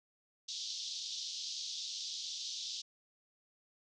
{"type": "band-pass noise", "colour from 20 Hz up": "pink", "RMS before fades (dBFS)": -42, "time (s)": [0.48, 2.82], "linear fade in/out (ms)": 10, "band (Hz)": [3400, 6200], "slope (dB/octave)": 48, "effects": []}